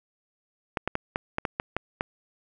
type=clicks; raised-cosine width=0.5 ms; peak=-11 dBFS; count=9; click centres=0.772 / 0.876 / 0.954 / 1.159 / 1.384 / 1.452 / 1.599 / 1.766 / 2.009 s; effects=none